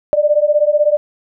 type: beating tone pair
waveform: sine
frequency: 587.3 / 603.3 Hz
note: D5 / D5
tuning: 0 / +46 cents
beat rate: 16 Hz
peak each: -13 dBFS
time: 0.13-0.97 s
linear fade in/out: 0 ms
effects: none